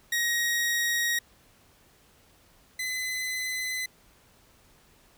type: tone pair in turn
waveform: sawtooth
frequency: 1886 / 2023 Hz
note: A#6 / B6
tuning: +20 / +41 cents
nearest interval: minor second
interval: 121 cents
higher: second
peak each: -21 / -26 dBFS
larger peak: first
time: 0.12-1.19 / 2.79-3.86 s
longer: neither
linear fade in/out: 5 ms
effects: pink hiss -60 dBFS RMS until 5.17 s